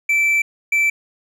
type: tone pair in turn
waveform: triangle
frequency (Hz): 2328 / 2328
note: D7 / D7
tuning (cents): -16 / -16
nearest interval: unison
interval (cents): 0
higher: neither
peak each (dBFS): -12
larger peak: neither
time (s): 0.09-0.42 / 0.72-0.9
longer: first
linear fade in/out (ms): 5
effects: none